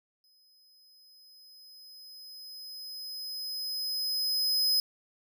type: tone with exponential growth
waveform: 45% pulse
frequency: 5060 Hz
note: D#8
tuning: 28 cents sharp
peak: -23 dBFS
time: 0.24-4.8 s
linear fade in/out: 1 ms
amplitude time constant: 990 ms
effects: none